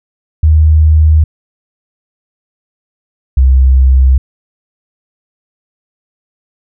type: tone pair in turn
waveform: sine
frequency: 77.78 / 65.4 Hz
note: D#2 / C2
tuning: 0 / 0 cents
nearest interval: minor third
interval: 300 cents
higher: first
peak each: -3 dBFS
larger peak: neither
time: 0.43-1.24 / 3.37-4.18 s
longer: neither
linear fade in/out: 5 ms
effects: none